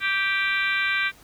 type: harmonic tone with a mistuned harmonic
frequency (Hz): 392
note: G4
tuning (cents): 0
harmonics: 3 / 4 / 5 / 6 / 7 / 8 / 9 / 10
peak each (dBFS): -33 / -25 / -30 / -25 / -37 / -36 / -35 / -36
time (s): 0-1.12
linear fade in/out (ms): 50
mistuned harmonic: 3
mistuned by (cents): -17
effects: pink hiss -52 dBFS RMS until 1.23 s